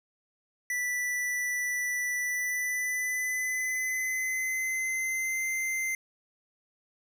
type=tone with pitch glide; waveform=square; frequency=1973 to 2079 Hz; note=B6 to C7; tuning=-2 to -12 cents; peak=-29 dBFS; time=0.7-5.95 s; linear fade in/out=2 ms; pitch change=+90 cents; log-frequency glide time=2.2-5.48 s; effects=none